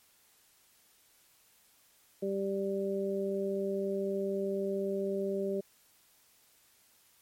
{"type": "harmonic tone", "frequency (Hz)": 196, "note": "G3", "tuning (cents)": 0, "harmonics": [1, 2, 3], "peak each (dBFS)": [-36, -32, -37], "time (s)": [2.22, 5.61], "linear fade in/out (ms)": 10, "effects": ["white hiss -65 dBFS RMS until 7.21 s", "MP3 64 kbps"]}